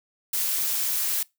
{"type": "noise with amplitude modulation", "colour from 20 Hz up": "blue", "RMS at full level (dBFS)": -23, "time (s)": [0.33, 1.23], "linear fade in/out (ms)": 5, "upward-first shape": "sine", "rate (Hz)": 220, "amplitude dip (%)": 60, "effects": ["noise-tail reverb RT60 0.2 s tail -23 dB re dry"]}